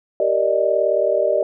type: chord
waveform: sine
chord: Eb major seventh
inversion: first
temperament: just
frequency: 388.9 / 466.7 / 583.4 / 622.3 Hz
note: G4 / Bb4 / D5 / Eb5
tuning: -14 / +2 / -12 / 0 cents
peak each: -23 / -23 / -19 / -19 dBFS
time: 0.2-1.43 s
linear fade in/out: 2 ms
effects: none